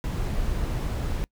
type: noise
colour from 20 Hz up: brown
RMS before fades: -27 dBFS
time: 0.04-1.24 s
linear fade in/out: 0 ms
effects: noise-tail reverb RT60 0.1 s tail -25 dB re dry